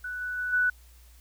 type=tone with level steps; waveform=sine; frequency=1485 Hz; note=F#6; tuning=6 cents sharp; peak=-32 / -30 / -28 / -21 dBFS; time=0.04-0.7 s; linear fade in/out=5 ms; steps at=0.2 / 0.37 / 0.52 s; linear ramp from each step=20 ms; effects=added 60 Hz sine -51 dBFS peak until 1.2 s + white hiss -60 dBFS RMS until 1.2 s